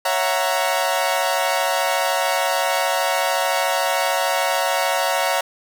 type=chord; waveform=sawtooth; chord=F# dominant seventh; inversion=second; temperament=equal with one note detuned; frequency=554.4 / 666.5 / 740 / 932.3 Hz; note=C#5 / E5 / F#5 / A#5; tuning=0 / +19 / 0 / 0 cents; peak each=-20 dBFS; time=0.05-5.41 s; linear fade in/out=5 ms; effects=none